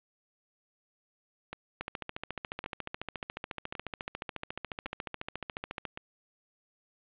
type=two click trains; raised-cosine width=0.3 ms; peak=-22 / -19 dBFS; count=5 / 58; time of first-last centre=1.53-5.974 / 1.81-5.853 s; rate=0.9 / 14.1 Hz; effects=resampled to 8000 Hz + 8-bit